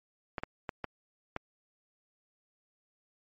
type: clicks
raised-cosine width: 0.5 ms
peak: -19 dBFS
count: 5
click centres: 0.382 / 0.435 / 0.692 / 0.843 / 1.364 s
effects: MP3 32 kbps